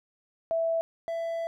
sine / triangle tone pair in turn, 659.3 / 665.4 Hz, E5 / E5, 0 / +16 cents, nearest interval unison, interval 16 cents, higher second, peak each -24 / -27 dBFS, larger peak first, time 0.51-0.81 / 1.08-1.47 s, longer second, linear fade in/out 0 ms, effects none

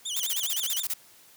25% pulse tone with vibrato, 3270 Hz, G#7, 28 cents flat, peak -26 dBFS, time 0.05-0.83 s, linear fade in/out 10 ms, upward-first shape sine, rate 9.6 Hz, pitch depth 200 cents each way
blue noise bursts, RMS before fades -29 dBFS, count 12, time 0.16-0.938 s, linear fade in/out 5 ms, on 41 ms, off 26 ms
effects white hiss -55 dBFS RMS until 1.36 s + high-pass 80 Hz 12 dB/octave

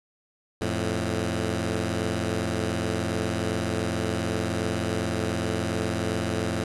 10% pulse tone pair together, 87.31 / 110 Hz, F2 / A2, 0 / 0 cents, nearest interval major third, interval 400 cents, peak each -20 dBFS, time 0.61-6.64 s, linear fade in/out 5 ms, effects resampled to 24000 Hz + 8-bit

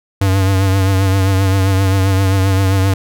square tone with vibrato, 96.1 Hz, G2, 34 cents flat, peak -11 dBFS, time 0.21-2.94 s, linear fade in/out 5 ms, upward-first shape triangle, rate 7.6 Hz, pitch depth 51 cents each way, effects none

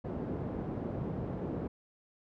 pink band-pass noise, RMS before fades -37 dBFS, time 0.04-1.68 s, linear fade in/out 10 ms, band 100 to 490 Hz, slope 12 dB/octave, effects none

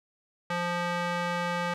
square tone with band-pass filter, 174.61 Hz, F3, in tune, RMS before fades -30 dBFS, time 0.5-1.74 s, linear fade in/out 5 ms, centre 1400 Hz, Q 0.78, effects none

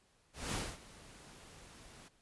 pink noise with ADSR envelope, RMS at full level -37 dBFS, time 0.33-2.09 s, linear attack 210 ms, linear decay 230 ms, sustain -19 dB, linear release 18 ms, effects pink hiss -71 dBFS RMS until 2.21 s + resampled to 24000 Hz

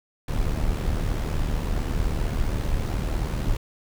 brown noise with amplitude modulation, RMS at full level -22 dBFS, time 0.28-3.57 s, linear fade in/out 5 ms, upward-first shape sine, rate 75.6 Hz, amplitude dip 60%, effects none

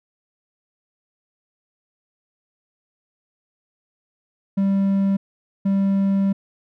triangle tone bursts at uneven times, 196 Hz, G3, in tune, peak -14 dBFS, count 2, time 4.57-5.17 / 5.65-6.33 s, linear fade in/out 10 ms, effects none

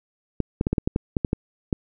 clicks, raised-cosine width 3 ms, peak -8 dBFS, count 11, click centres 0.403 / 0.611 / 0.669 / 0.73 / 0.782 / 0.875 / 0.961 / 1.168 / 1.248 / 1.331 / 1.728 s, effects none

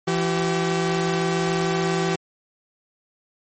sawtooth tone pair together, 168.1 / 383.5 Hz, E3 / G4, +34 / -38 cents, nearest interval octave + major second, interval 1428 cents, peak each -19 dBFS, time 0.07-2.16 s, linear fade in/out 10 ms, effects MP3 32 kbps

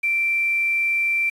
sine tone with quantisation, 2349 Hz, D7, in tune, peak -18 dBFS, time 0.03-1.3 s, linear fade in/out 10 ms, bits 7, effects resampled to 32000 Hz

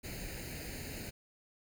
pink noise with comb filter, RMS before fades -43 dBFS, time 0.03-1.11 s, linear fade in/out 20 ms, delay 0.44 ms, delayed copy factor +0.8, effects none

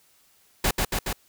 pink noise with echo, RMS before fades -22 dBFS, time 0.64-0.71 s, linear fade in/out 5 ms, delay 140 ms, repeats 3, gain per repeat -2 dB, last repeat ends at 1.13 s, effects white hiss -61 dBFS RMS until 1.28 s

